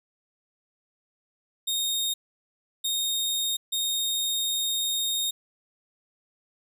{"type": "tone bursts at uneven times", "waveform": "sawtooth", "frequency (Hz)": 3703, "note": "A#7", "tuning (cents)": -12, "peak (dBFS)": -22, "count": 3, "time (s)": [[1.67, 2.14], [2.84, 3.57], [3.72, 5.31]], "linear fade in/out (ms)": 10, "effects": []}